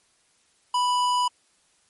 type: tone with tanh clipping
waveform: sine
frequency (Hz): 987.8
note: B5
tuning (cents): 0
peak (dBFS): -22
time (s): 0.74-1.28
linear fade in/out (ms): 5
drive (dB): 18
effects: white hiss -64 dBFS RMS until 1.89 s + MP3 48 kbps